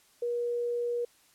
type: tone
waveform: sine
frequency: 478.7 Hz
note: A#4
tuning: 46 cents sharp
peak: -28 dBFS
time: 0.22-1.05 s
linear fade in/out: 5 ms
effects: white hiss -63 dBFS RMS until 1.34 s + low-pass 12000 Hz 12 dB/octave